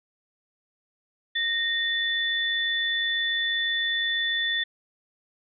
sine tone pair together, 1851 / 3494 Hz, A#6 / A7, -13 / -13 cents, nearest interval major seventh, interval 1100 cents, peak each -26 dBFS, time 1.35-4.64 s, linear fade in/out 10 ms, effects none

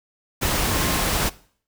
sine tone in noise, 1062 Hz, C6, 25 cents sharp, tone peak -33 dBFS, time 0.69-1.05 s, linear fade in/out 20 ms, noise pink, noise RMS -22 dBFS, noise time 0.41-1.3 s, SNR -14 dB, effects noise-tail reverb RT60 0.5 s tail -19 dB re dry

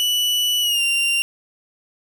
40% pulse tone with pitch glide, 2960 to 2778 Hz, F#7 to F7, 0 to -10 cents, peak -16 dBFS, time 0-1.22 s, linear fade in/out 0 ms, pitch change -110 cents, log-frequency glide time 0.61-0.82 s, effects none

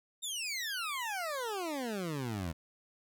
20% pulse exponential sweep, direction down, 3729 to 77.78 Hz, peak -30 dBFS, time 0.22-2.53 s, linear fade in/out 20 ms, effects none

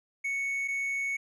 triangle tone pair in turn, 2217 / 2217 Hz, C#7 / C#7, 0 / 0 cents, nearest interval unison, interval 0 cents, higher neither, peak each -27 dBFS, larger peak neither, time 0.24-0.68 / 0.68-1.17 s, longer second, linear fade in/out 10 ms, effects resampled to 32000 Hz

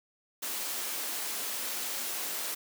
white high-pass noise, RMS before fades -35 dBFS, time 0.42-2.55 s, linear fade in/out 10 ms, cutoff 230 Hz, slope 24 dB/octave, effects none

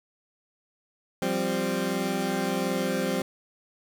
20% pulse chord, F suspended second, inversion none, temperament equal, 174.61 / 196 / 261.6 Hz, F3 / G3 / C4, 0 / 0 / 0 cents, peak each -27 / -24 / -25 dBFS, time 1.22-3.22 s, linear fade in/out 2 ms, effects none

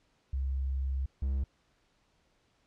sine / triangle tone pair in turn, 66.8 / 67.26 Hz, C2 / C2, +36 / +48 cents, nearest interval unison, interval 12 cents, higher second, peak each -29 / -26 dBFS, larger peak second, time 0.33-1.06 / 1.22-1.44 s, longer first, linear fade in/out 5 ms, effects pink hiss -71 dBFS RMS until 2.66 s + low-pass 6000 Hz 12 dB/octave

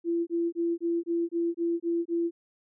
sine tone bursts, 338.7 Hz, E4, 47 cents sharp, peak -24 dBFS, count 9, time 0.04-2.31 s, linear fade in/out 50 ms, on 230 ms, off 25 ms, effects none

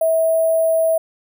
sine tone with sample-and-hold, 649 Hz, E5, 27 cents flat, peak -13 dBFS, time 0.01-0.98 s, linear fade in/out 5 ms, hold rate 11025 Hz, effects none

